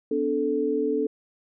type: tone cluster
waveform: sine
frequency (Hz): 251.4 / 291.7 / 438.3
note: B3 / D4 / A4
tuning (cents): +31 / -12 / -7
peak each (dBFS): -30 / -27 / -24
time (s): 0.11-1.07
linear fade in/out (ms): 5
effects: none